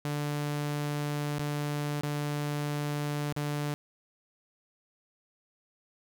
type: tone with dropouts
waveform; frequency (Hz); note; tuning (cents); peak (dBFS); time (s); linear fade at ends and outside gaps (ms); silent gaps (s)
sawtooth; 146.83; D3; 0; -26; 0.05-3.74; 0; 1.384-1.395 / 2.01-2.034 / 3.326-3.364
effects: none